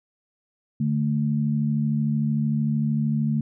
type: tone pair together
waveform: sine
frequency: 146.8 / 220 Hz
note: D3 / A3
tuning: 0 / 0 cents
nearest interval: perfect fifth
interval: 700 cents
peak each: -23 dBFS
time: 0.8-3.41 s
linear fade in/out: 5 ms
effects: none